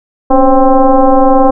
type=tone with frequency modulation; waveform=sine; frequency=255.2 Hz; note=C4; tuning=43 cents flat; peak=-3 dBFS; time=0.3-1.51 s; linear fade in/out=10 ms; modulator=266 Hz; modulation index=2.6; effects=none